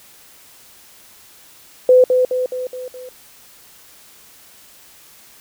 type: tone with echo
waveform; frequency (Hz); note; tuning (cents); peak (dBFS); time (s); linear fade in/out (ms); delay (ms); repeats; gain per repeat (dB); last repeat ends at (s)
sine; 506; B4; +42; -6; 1.89-2.04; 2; 210; 5; -5; 3.09
effects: white hiss -46 dBFS RMS until 5.4 s